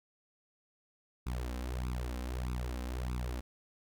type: tone with flanger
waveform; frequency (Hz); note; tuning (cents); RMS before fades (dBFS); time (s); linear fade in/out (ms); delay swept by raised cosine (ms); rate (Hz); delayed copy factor
sawtooth; 61.74; B1; 0; -37; 1.26-3.41; 10; 0.79 to 3.89; 1.6; +0.9
effects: none